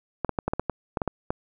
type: clicks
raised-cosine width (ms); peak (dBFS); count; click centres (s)
1; -11; 11; 0.247 / 0.293 / 0.388 / 0.48 / 0.535 / 0.596 / 0.697 / 0.972 / 1.018 / 1.077 / 1.305
effects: none

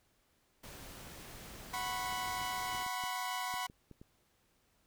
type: noise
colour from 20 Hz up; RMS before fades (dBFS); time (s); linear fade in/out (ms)
pink; -50; 0.63-2.84; 10
type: chord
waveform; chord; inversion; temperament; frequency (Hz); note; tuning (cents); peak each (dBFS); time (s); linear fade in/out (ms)
sawtooth; F# suspended fourth; none; equal with one note detuned; 740 / 987.8 / 1094.1; F#5 / B5 / C#6; 0 / 0 / -23; -37 / -35 / -39; 1.73-3.67; 10
type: clicks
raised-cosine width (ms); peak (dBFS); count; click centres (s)
3; -39; 10; 2.127 / 2.277 / 2.416 / 2.749 / 2.864 / 3.038 / 3.54 / 3.699 / 3.913 / 4.015
effects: pink hiss -73 dBFS RMS until 4.86 s

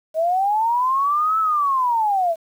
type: linear two-way sweep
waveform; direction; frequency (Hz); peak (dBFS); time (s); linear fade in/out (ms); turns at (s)
sine; up then down; 622.3 to 1318.5 to 638; -16; 0.14-2.36; 50; 1.39
effects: 8-bit

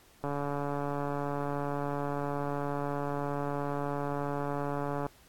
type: click train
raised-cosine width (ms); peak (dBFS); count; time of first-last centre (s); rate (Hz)
1; -20; 691; 0.24-5.065; 143
effects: pink hiss -60 dBFS RMS until 5.28 s + AAC 64 kbps

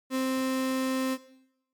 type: tone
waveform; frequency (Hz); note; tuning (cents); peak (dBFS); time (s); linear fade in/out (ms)
35% pulse; 261.6; C4; 0; -24; 0.1-1.18; 50
effects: noise-tail reverb RT60 0.8 s tail -17 dB re dry + MP3 96 kbps

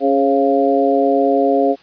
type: harmonic tone with a mistuned harmonic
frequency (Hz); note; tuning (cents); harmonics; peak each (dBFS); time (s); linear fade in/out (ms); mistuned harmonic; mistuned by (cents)
138.59; C#3; 0; 2 / 3 / 4 / 5; -17 / -17 / -17 / -17; 0-1.76; 50; 4; -33
effects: white hiss -47 dBFS RMS until 1.82 s + resampled to 11025 Hz

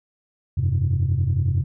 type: chord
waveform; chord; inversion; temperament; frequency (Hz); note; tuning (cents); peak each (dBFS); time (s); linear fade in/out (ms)
sine; F suspended second; none; just; 87.31 / 98.22 / 130.96; F2 / G2 / C3; 0 / +4 / +2; -21; 0.57-1.64; 10
effects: tanh soft clip ceiling -13 dBFS

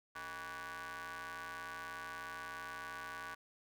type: ring-modulated tone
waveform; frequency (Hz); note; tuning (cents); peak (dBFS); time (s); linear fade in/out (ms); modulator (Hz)
sawtooth; 170.2; F3; -44; -37; 0.15-3.35; 10; 1310
effects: none

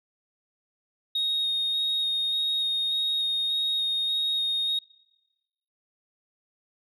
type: tone with vibrato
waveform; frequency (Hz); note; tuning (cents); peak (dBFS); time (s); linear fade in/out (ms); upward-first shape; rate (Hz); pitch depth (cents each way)
sine; 3729; A#7; 0; -22; 1.15-4.79; 5; square; 1.7; 9
effects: noise-tail reverb RT60 1.0 s tail -24 dB re dry + tanh soft clip ceiling -21 dBFS

